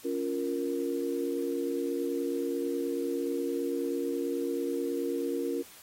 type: chord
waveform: sine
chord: Bb minor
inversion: first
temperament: equal with one note detuned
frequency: 279.9 / 349.2 / 466.2 Hz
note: Db4 / F4 / Bb4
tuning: +17 / 0 / 0 cents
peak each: -33 dBFS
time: 0.04-5.63 s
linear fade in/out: 20 ms
effects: white hiss -52 dBFS RMS until 5.82 s + AAC 48 kbps